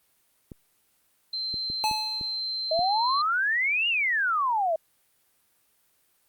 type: clicks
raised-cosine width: 3 ms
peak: -27 dBFS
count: 6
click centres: 0.518 / 1.542 / 1.701 / 1.913 / 2.212 / 2.792 s
type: tone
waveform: sine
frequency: 4112 Hz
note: C8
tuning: 31 cents flat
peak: -28 dBFS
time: 1.33-3.22 s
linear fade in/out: 5 ms
type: tone with exponential decay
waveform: square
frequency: 863 Hz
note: A5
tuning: 34 cents flat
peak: -22 dBFS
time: 1.84-2.4 s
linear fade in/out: 0 ms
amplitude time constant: 120 ms
type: exponential two-way sweep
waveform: sine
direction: up then down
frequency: 621 to 2888 to 621 Hz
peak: -22 dBFS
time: 2.71-4.76 s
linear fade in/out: 5 ms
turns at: 3.88 s
effects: white hiss -67 dBFS RMS until 6.28 s + Opus 32 kbps